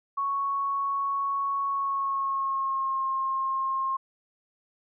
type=tone with pitch glide; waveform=sine; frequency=1108.7 to 1067.8 Hz; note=C#6 to C6; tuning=0 to +35 cents; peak=-25 dBFS; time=0.17-3.97 s; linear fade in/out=10 ms; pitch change=-65 cents; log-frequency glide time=1.67-3.06 s; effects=none